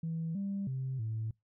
sine tone with pitch steps, 163.4 / 198 / 131.6 / 110.7 Hz, E3 / G3 / C3 / A2, -15 / +18 / +10 / +11 cents, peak -32 dBFS, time 0.03-1.31 s, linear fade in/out 5 ms, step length 320 ms, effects noise-tail reverb RT60 0.2 s tail -26 dB re dry + tanh soft clip ceiling -29 dBFS

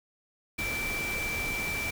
sine tone in noise, 2336 Hz, D7, 10 cents flat, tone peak -31 dBFS, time 0.58-1.91 s, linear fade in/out 10 ms, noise pink, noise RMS -36 dBFS, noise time 0.58-1.91 s, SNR +2 dB, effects none

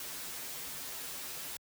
white noise with comb filter, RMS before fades -42 dBFS, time 0-1.57 s, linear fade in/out 2 ms, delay 9.4 ms, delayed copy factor -0.75, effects high-pass 60 Hz 12 dB/octave

